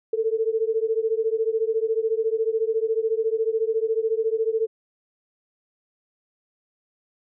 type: beating tone pair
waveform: sine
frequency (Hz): 440 / 454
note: A4 / A#4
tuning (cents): 0 / -46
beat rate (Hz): 14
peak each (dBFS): -23 / -24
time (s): 0.13-4.67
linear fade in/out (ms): 5
effects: none